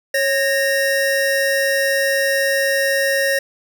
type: tone pair together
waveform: square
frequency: 550 / 1848 Hz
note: C#5 / A#6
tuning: -14 / -16 cents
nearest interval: octave + major sixth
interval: 2098 cents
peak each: -19 dBFS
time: 0.14-3.39 s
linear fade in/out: 5 ms
effects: none